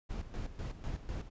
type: noise with tremolo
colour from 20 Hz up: brown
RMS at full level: -38 dBFS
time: 0.09-1.3 s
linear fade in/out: 20 ms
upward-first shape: square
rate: 4 Hz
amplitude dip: 70%
effects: resampled to 16000 Hz